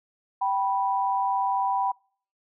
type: tone pair together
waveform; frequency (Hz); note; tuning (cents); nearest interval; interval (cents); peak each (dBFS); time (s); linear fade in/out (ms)
sine; 779 / 983.2; G5 / B5; -11 / -8; major third; 403; -25; 0.41-1.92; 10
effects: noise-tail reverb RT60 0.5 s tail -26 dB re dry